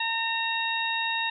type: harmonic tone with a mistuned harmonic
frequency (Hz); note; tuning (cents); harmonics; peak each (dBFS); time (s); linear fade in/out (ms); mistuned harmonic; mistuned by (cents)
912; A#5; -38; 1 / 2 / 3 / 4; -31 / -31 / -31 / -31; 0-1.3; 5; 4; +44
effects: none